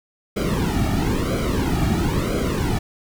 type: noise with flanger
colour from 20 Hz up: brown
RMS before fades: -21 dBFS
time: 0.36-2.79 s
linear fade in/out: 10 ms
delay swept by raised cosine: 1.1 to 1.99 ms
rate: 1 Hz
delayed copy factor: -0.9
effects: none